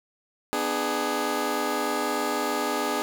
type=chord; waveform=15% pulse; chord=G# diminished; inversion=first; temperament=just; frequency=249.2 / 299 / 415.3 Hz; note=B3 / D4 / G#4; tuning=+16 / +31 / 0 cents; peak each=-25 / -23 / -22 dBFS; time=0.53-3.02 s; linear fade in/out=0 ms; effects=none